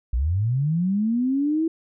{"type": "linear sweep", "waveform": "sine", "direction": "up", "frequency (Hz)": [53.8, 330.6], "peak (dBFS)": -19, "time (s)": [0.13, 1.68], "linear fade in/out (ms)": 5, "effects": []}